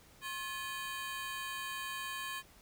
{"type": "ring-modulated tone", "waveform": "25% pulse", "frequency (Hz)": 1396.9, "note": "F6", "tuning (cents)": 0, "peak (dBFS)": -32, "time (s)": [0.21, 2.43], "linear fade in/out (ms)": 50, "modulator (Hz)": 324, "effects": ["pink hiss -61 dBFS RMS until 2.61 s"]}